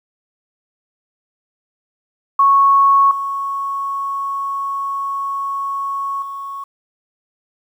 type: tone with level steps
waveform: sine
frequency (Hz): 1105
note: C#6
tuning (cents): -6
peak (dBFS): -8 / -19 / -25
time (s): 2.39-6.64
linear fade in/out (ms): 5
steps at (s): 3.11 / 6.22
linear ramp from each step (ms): 2
effects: 8-bit